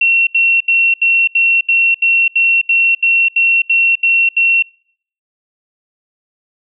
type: tone bursts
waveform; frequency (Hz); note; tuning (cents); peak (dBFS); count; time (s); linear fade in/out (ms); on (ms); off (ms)
sine; 2722; F7; -45; -8; 14; 0.01-4.625; 5; 260; 75
effects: noise-tail reverb RT60 0.6 s tail -26 dB re dry